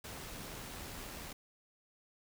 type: noise with amplitude modulation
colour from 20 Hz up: pink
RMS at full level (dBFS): -45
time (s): 0.04-1.33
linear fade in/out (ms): 5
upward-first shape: sine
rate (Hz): 82.3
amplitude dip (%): 25
effects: none